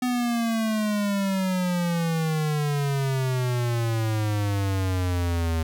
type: exponential sweep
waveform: square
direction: down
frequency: 251.3 to 80.5 Hz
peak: -23 dBFS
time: 0.02-5.63 s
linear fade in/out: 5 ms
effects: none